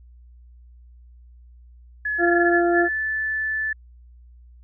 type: tone with pitch glide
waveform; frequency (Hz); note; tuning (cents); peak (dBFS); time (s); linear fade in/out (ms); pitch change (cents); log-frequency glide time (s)
sine; 1704 to 1748.9; G#6 to A6; +44 to -11; -22; 2.05-3.73; 5; +45; 2.36-2.94
type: harmonic tone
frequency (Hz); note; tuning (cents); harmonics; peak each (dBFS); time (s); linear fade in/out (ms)
345.6; F4; -18; 1 / 2 / 4 / 5; -18 / -22 / -30 / -25; 2.18-2.89; 50
effects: added 60 Hz sine -45 dBFS peak until 4.63 s